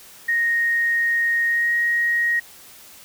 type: tone with pitch glide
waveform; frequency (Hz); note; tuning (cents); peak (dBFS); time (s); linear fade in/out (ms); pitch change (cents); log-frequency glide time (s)
sine; 1864 to 1882.4; A#6 to A#6; -1 to +16; -17; 0.28-2.4; 10; +17; 1.47-1.72
effects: white hiss -45 dBFS RMS until 3.04 s